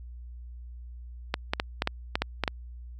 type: clicks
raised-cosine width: 0.3 ms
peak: -9 dBFS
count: 9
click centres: 1.341 / 1.535 / 1.599 / 1.821 / 1.874 / 2.155 / 2.22 / 2.437 / 2.478 s
effects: added 60 Hz sine -40 dBFS peak until 2.99 s